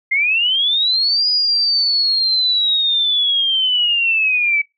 sine linear two-way sweep, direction up then down, 2076 to 4941 to 2275 Hz, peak -13 dBFS, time 0.11-4.62 s, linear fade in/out 10 ms, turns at 1.29 s, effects noise-tail reverb RT60 0.2 s tail -21 dB re dry

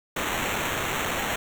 white noise with sample-and-hold, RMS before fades -28 dBFS, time 0.16-1.36 s, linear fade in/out 5 ms, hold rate 4900 Hz, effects none

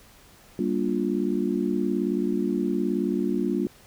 sine chord, G minor seventh, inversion none, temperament just, 196 / 235.2 / 294 / 352.8 Hz, G3 / Bb3 / D4 / F4, 0 / +16 / +2 / +18 cents, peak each -28 dBFS, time 0.59-3.67 s, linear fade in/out 2 ms, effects pink hiss -53 dBFS RMS until 3.86 s

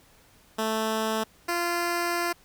10% pulse tone pair in turn, 220 / 345.7 Hz, A3 / F4, 0 / -18 cents, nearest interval minor sixth, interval 782 cents, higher second, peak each -17 dBFS, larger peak neither, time 0.58-1.24 / 1.48-2.33 s, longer second, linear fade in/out 10 ms, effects pink hiss -58 dBFS RMS until 2.44 s

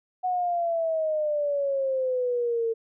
sine exponential sweep, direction down, 740 to 450.2 Hz, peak -23 dBFS, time 0.23-2.74 s, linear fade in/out 20 ms, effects none

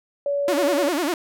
sine tone, 568 Hz, C#5, 42 cents sharp, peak -20 dBFS, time 0.26-0.89 s, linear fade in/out 2 ms
sawtooth tone with vibrato, 319.5 Hz, D#4, 46 cents sharp, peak -17 dBFS, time 0.48-1.14 s, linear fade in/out 2 ms, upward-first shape sine, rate 10 Hz, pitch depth 240 cents each way
effects none

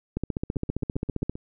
two click trains, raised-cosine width 3 ms, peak -22 / -14 dBFS, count 7 / 18, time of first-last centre 0.56-1.355 / 0.17-1.296 s, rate 7.55 / 15.1 Hz, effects none

